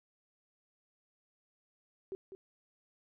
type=tone with echo; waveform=sine; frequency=384.1 Hz; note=G4; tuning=35 cents flat; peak=-37 dBFS; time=2.12-2.15 s; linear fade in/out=0 ms; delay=200 ms; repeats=1; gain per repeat=-8 dB; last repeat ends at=2.35 s; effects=none